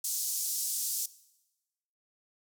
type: band-pass noise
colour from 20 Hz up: pink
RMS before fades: -33 dBFS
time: 0.04-1.06 s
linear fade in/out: 5 ms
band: 5700 to 16000 Hz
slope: 24 dB/octave
effects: noise-tail reverb RT60 1.0 s tail -19 dB re dry